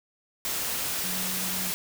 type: tone in noise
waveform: sine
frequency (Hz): 185.2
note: F#3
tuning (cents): +2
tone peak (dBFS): -37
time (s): 1.04-1.71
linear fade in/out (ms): 0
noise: white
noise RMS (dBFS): -30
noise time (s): 0.45-1.74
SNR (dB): -10
effects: none